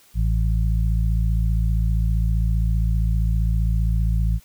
harmonic tone, 55.2 Hz, A1, 6 cents sharp, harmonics 1 / 2 / 3, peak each -18 / -24 / -28 dBFS, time 0.14-4.4 s, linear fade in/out 50 ms, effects white hiss -54 dBFS RMS until 4.44 s

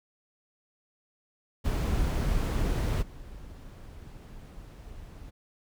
brown noise with level steps, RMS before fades -27 / -45 dBFS, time 1.64-5.31 s, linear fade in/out 20 ms, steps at 3.01 s, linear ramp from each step 20 ms, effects none

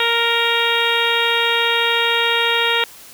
harmonic tone, 466.2 Hz, A#4, in tune, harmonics 1 / 2 / 3 / 4 / 5 / 6 / 7 / 8, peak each -23 / -23 / -23 / -23 / -23 / -23 / -23 / -23 dBFS, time 0-2.84 s, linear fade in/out 2 ms, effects white hiss -41 dBFS RMS until 3.13 s

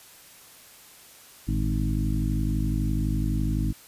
harmonic tone with a mistuned harmonic, 51.91 Hz, G#1, in tune, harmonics 1 / 2 / 3 / 4 / 5 / 6, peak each -26 / -29 / -31 / -32 / -33 / -34 dBFS, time 1.47-3.73 s, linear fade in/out 20 ms, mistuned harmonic 2, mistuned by +100 cents, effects white hiss -50 dBFS RMS until 3.87 s + resampled to 32000 Hz

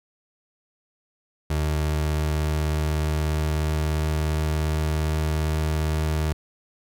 30% pulse tone with pitch glide, 76.2 to 77.62 Hz, D#2 to D#2, -36 to -4 cents, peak -19 dBFS, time 1.5-6.33 s, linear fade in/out 5 ms, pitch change +32 cents, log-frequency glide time 1.63-5.46 s, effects 10-bit

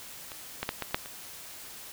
clicks, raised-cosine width 0.3 ms, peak -26 / -14 / -12 / -15 / -30 / -9 / -26 dBFS, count 7, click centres 0.318 / 0.63 / 0.691 / 0.823 / 0.909 / 0.945 / 1.059 s, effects white hiss -45 dBFS RMS until 1.92 s

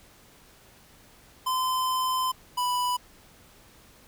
square tone pair in turn, 1027 / 989.1 Hz, C6 / B5, -33 / +2 cents, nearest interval minor second, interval 65 cents, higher first, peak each -25 dBFS, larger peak neither, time 1.46-2.32 / 2.57-2.97 s, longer first, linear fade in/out 10 ms, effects pink hiss -55 dBFS RMS until 4.07 s

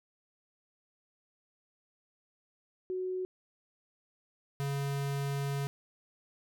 sine / square tone pair in turn, 370 / 139.96 Hz, F#4 / C#3, 0 / +17 cents, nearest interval octave + perfect fourth, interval 1683 cents, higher first, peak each -32 / -32 dBFS, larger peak neither, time 2.9-3.25 / 4.6-5.67 s, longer second, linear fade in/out 0 ms, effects none

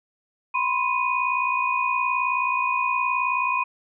sine tone cluster, 992 / 1051 / 2482 Hz, B5 / C6 / D#7, +7 / +7 / -5 cents, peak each -25 dBFS, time 0.54-3.64 s, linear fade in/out 10 ms, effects none

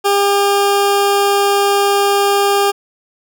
20% pulse tone, 401.8 Hz, G4, 43 cents sharp, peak -6 dBFS, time 0.04-2.72 s, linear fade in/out 20 ms, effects none

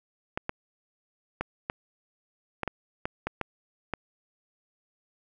clicks, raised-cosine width 0.5 ms, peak -14 dBFS, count 10, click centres 0.375 / 0.494 / 1.41 / 1.699 / 2.633 / 2.677 / 3.055 / 3.27 / 3.413 / 3.937 s, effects none

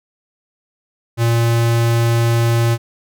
square tone, 116.54 Hz, A#2, in tune, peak -13 dBFS, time 1.17-2.78 s, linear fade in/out 50 ms, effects none

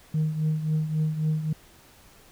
sine tone with tremolo, 155.56 Hz, D#3, in tune, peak -18 dBFS, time 0.14-1.53 s, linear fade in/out 5 ms, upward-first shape triangle, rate 3.7 Hz, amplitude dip 75%, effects tanh soft clip ceiling -19 dBFS + pink hiss -54 dBFS RMS until 2.31 s

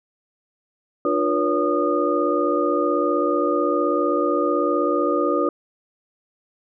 sine tone cluster, 298.2 / 353.9 / 484.2 / 563 / 1226 Hz, D4 / F4 / B4 / C#5 / D#6, +27 / +23 / -34 / +27 / -26 cents, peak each -24 dBFS, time 1.05-5.49 s, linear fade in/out 2 ms, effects none

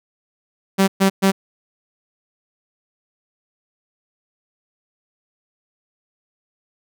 sawtooth tone bursts, 193.5 Hz, G3, 22 cents flat, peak -8 dBFS, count 3, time 0.78-1.32 s, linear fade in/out 20 ms, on 100 ms, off 120 ms, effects none

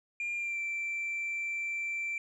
sine tone with pitch glide, 2400 to 2344 Hz, D7 to D7, +37 to -4 cents, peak -30 dBFS, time 0.2-2.18 s, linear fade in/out 2 ms, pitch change -41 cents, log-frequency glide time 0.36-0.59 s, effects tanh soft clip ceiling -30 dBFS + 12-bit

